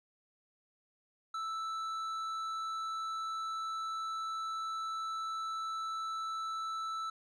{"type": "tone with tanh clipping", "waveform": "sine", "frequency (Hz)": 1318.5, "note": "E6", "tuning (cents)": 0, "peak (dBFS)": -37, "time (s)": [1.34, 7.1], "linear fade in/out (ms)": 5, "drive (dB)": 9, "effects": []}